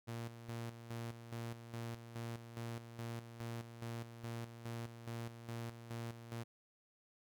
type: tone with tremolo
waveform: sawtooth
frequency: 116.54 Hz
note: A#2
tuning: in tune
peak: -38 dBFS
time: 0.07-6.44 s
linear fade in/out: 20 ms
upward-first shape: square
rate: 2.4 Hz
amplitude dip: 65%
effects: none